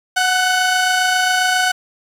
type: tone pair together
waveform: sawtooth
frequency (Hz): 736.3 / 1500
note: F#5 / F#6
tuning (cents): -9 / +23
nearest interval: octave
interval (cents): 1232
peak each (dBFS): -13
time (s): 0.16-1.72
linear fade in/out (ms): 10
effects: low-pass 10000 Hz 12 dB/octave + 7-bit